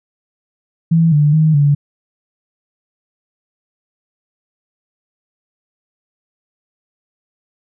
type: tone with pitch steps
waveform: sine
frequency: 164.7 / 147.9 / 156.7 / 144.1 Hz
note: E3 / D3 / D#3 / D3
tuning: -1 / +13 / +13 / -33 cents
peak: -8 dBFS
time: 0.91-1.75 s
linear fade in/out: 10 ms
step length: 210 ms
effects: none